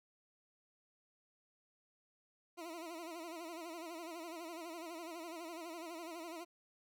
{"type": "tone with vibrato", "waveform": "20% pulse", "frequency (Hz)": 333.4, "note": "E4", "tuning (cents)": 20, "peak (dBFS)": -40, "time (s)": [2.57, 6.45], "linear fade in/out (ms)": 20, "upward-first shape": "sine", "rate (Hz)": 12, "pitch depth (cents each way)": 97, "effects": []}